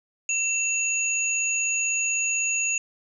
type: tone pair together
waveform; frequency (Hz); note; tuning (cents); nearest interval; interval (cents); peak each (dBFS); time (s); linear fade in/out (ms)
sine; 2690 / 6778; E7 / G#8; +34 / +34; octave + major third; 1600; -25; 0.29-2.78; 2
effects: none